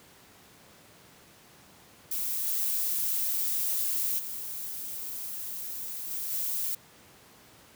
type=noise with level steps; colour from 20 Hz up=violet; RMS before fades=-31 / -29 / -37 / -34 / -31 dBFS; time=2.11-6.75 s; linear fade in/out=5 ms; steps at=2.45 / 4.18 / 6.1 / 6.3 s; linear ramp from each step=20 ms; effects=pink hiss -55 dBFS RMS until 7.75 s + high-pass 100 Hz 12 dB/octave